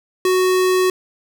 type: tone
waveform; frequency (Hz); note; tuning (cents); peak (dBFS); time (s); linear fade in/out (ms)
square; 370; F#4; 0; -14; 0.25-0.9; 2
effects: none